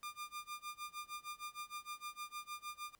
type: tone with tremolo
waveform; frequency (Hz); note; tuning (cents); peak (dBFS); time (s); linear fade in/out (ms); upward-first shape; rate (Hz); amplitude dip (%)
sawtooth; 1202; D6; +40; -38; 0.03-2.95; 0; sine; 6.5; 95
effects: pink hiss -75 dBFS RMS until 2.99 s